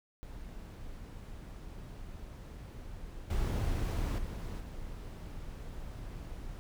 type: noise with level steps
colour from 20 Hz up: brown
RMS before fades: -45 / -32 / -39 / -43 dBFS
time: 0.23-6.59 s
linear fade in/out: 0 ms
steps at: 3.3 / 4.18 / 4.6 s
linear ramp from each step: 5 ms
effects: none